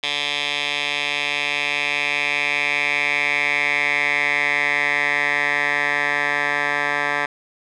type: tone with band-pass filter sweep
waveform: 10% pulse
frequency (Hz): 145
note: D3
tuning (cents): -22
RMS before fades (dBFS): -21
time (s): 0.03-7.26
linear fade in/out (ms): 5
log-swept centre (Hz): 3100 to 1600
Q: 4.1
effects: resampled to 24000 Hz